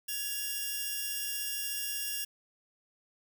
5% pulse tone pair together, 1679.7 / 2794 Hz, G#6 / F7, +19 / 0 cents, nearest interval major sixth, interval 881 cents, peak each -29 / -25 dBFS, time 0.08-2.25 s, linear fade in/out 10 ms, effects 10-bit

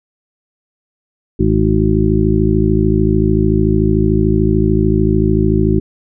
harmonic tone, 53.5 Hz, A1, 48 cents flat, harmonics 1 / 2 / 3 / 4 / 6 / 7, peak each -17 / -17 / -17 / -17 / -17 / -17 dBFS, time 1.39-5.8 s, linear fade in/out 10 ms, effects none

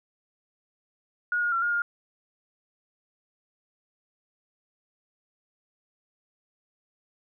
sine tone with pitch steps, 1443 / 1429 / 1363 / 1423 / 1413 Hz, F#6 / F6 / F6 / F6 / F6, -44 / +39 / -43 / +32 / +20 cents, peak -23 dBFS, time 1.32-1.82 s, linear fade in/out 2 ms, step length 100 ms, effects none

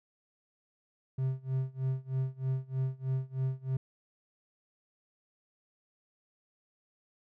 triangle tone with tremolo, 131.6 Hz, C3, 10 cents sharp, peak -25 dBFS, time 1.18-3.77 s, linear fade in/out 5 ms, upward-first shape sine, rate 3.2 Hz, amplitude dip 95%, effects none

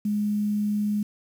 sine tone with quantisation, 208.2 Hz, G#3, 5 cents sharp, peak -22 dBFS, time 0.05-1.03 s, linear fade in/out 5 ms, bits 8, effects none

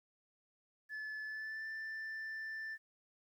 sine tone with pitch glide, 1729 to 1770.4 Hz, A6 to A6, -31 to +10 cents, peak -38 dBFS, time 0.89-2.78 s, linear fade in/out 50 ms, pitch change +41 cents, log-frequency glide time 1.24-1.67 s, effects tanh soft clip ceiling -40 dBFS + 12-bit

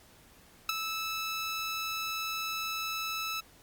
15% pulse tone with ADSR envelope, 1310 Hz, E6, 11 cents flat, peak -17 dBFS, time 0.69-3.41 s, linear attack 3 ms, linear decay 13 ms, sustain -9 dB, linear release 15 ms, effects pink hiss -58 dBFS RMS until 3.62 s + MP3 96 kbps

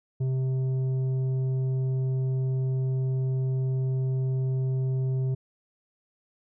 sine tone with tanh clipping, 130.81 Hz, C3, in tune, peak -25 dBFS, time 0.2-5.35 s, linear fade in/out 10 ms, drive 7 dB, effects none

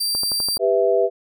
sawtooth tone, 4699 Hz, D8, in tune, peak -17 dBFS, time 0-0.58 s, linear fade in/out 10 ms
click train, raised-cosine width 1 ms, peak -18 dBFS, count 6, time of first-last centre 0.15-0.57 s, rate 11.9 Hz
sine chord, E minor, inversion first, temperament just, 395.6 / 494.4 / 659.3 Hz, G4 / B4 / E5, +16 / +2 / 0 cents, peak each -19 dBFS, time 0.59-1.1 s, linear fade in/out 50 ms
effects none

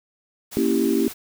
white noise, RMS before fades -36 dBFS, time 0.51-1.14 s, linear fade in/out 20 ms
sine chord, A# diminished seventh, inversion none, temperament equal, 233.1 / 277.2 / 329.6 / 392 Hz, A#3 / C#4 / E4 / G4, 0 / 0 / 0 / 0 cents, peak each -23 dBFS, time 0.57-1.08 s, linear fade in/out 0 ms
effects none

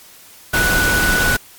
sine tone in noise, 1480 Hz, F#6, in tune, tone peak -15 dBFS, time 0.53-1.37 s, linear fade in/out 10 ms, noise pink, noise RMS -18 dBFS, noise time 0.53-1.37 s, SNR 0 dB, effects white hiss -43 dBFS RMS until 1.58 s + MP3 96 kbps

